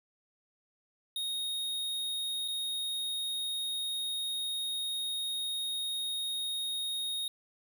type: tone with dropouts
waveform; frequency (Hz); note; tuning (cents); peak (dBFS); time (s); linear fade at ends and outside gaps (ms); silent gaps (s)
square; 3729; A#7; 0; -33; 1.16-7.28; 2; 2.479-2.483
effects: none